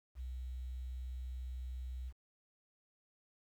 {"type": "tone with quantisation", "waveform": "sine", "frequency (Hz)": 63, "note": "B1", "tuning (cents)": 35, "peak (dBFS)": -40, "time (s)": [0.15, 2.13], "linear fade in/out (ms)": 50, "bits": 11, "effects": []}